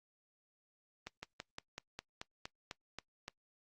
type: slowing click train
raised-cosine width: 0.2 ms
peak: -25 dBFS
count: 11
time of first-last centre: 1.07-3.281 s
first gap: 160 ms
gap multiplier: 1.07
effects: noise-tail reverb RT60 0.1 s tail -22 dB re dry + Opus 32 kbps